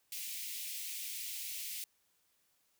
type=high-pass noise; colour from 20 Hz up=white; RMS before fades=-42 dBFS; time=0.12-1.84 s; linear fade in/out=2 ms; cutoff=2100 Hz; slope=48 dB/octave; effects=white hiss -75 dBFS RMS until 2.79 s